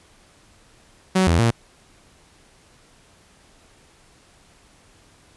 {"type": "tone with pitch steps", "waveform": "sawtooth", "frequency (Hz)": [187.4, 83.9, 116], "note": ["F#3", "E2", "A#2"], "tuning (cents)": [22, 31, -8], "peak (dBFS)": -11, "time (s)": [1.15, 1.51], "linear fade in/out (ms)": 10, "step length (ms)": 120, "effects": ["pink hiss -54 dBFS RMS until 5.36 s", "resampled to 24000 Hz"]}